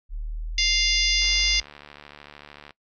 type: exponential sweep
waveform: sine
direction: up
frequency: 36.71 to 51.8 Hz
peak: -28 dBFS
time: 0.09-1.63 s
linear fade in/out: 50 ms
type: harmonic tone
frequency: 698.5 Hz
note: F5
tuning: in tune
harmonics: 3 / 4 / 5 / 6 / 7 / 8 / 9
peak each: -26 / -27 / -26 / -32 / -24 / -32 / -31 dBFS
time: 0.58-1.6 s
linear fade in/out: 2 ms
type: click train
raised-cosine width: 0.3 ms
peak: -26 dBFS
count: 110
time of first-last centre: 1.22-2.707 s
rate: 73.3 Hz
effects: noise-tail reverb RT60 0.1 s tail -21 dB re dry